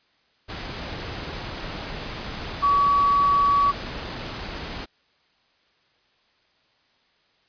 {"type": "tone in noise", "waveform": "sine", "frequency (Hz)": 1135, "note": "C#6", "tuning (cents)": 41, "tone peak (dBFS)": -16, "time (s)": [2.62, 3.72], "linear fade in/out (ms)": 20, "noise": "pink", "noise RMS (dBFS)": -33, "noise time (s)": [0.48, 4.86], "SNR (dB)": 14, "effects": ["white hiss -64 dBFS RMS until 7.48 s", "resampled to 11025 Hz"]}